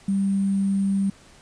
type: tone with sample-and-hold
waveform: sine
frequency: 196 Hz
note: G3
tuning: in tune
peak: -19 dBFS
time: 0.08-1.1 s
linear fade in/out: 5 ms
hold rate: 8820 Hz
effects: pink hiss -51 dBFS RMS until 1.41 s + resampled to 22050 Hz